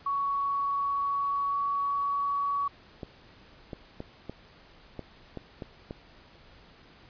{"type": "tone with pitch glide", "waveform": "sine", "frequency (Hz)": [1118, 1129], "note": ["C#6", "C#6"], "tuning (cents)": [14, 31], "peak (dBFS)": -26, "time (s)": [0.06, 2.68], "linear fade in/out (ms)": 5, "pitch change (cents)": 17, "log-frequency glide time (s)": [0.31, 2.4]}
{"type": "clicks", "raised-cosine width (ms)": 2, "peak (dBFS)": -23, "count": 8, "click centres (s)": [3.032, 3.732, 4.004, 4.296, 4.993, 5.373, 5.622, 5.909]}
{"effects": ["pink hiss -55 dBFS RMS until 7.09 s", "resampled to 11025 Hz"]}